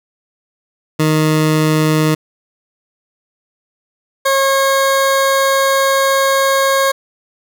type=tone pair in turn; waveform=20% pulse; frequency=155.56 / 542.9 Hz; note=D#3 / C#5; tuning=0 / -36 cents; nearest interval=octave + minor seventh; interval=2164 cents; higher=second; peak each=-6 dBFS; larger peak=neither; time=0.99-2.15 / 4.25-6.92 s; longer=second; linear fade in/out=10 ms; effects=none